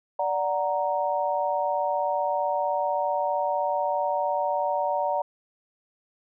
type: chord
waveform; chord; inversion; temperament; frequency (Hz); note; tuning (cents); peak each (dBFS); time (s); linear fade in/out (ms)
sine; D augmented; none; equal with one note detuned; 584.3 / 740 / 932.3; D5 / F#5 / A#5; -9 / 0 / 0; -27 / -28 / -27; 0.19-5.22; 5
effects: none